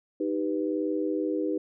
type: chord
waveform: sine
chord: Eb augmented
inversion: none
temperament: equal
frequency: 311.1 / 392 / 493.9 Hz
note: Eb4 / G4 / B4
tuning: 0 / 0 / 0 cents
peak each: -28 / -31 / -32 dBFS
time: 0.2-1.58 s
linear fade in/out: 5 ms
effects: none